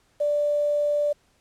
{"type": "tone with quantisation", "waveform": "sine", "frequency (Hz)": 587.3, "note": "D5", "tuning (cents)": 0, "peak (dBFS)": -20, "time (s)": [0.2, 1.13], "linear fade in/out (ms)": 10, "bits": 8, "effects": ["pink hiss -64 dBFS RMS until 1.4 s", "low-pass 10000 Hz 12 dB/octave"]}